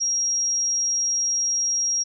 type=tone; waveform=sine; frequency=5630 Hz; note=F8; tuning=13 cents sharp; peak=-20 dBFS; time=0-2.04 s; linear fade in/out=20 ms; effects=none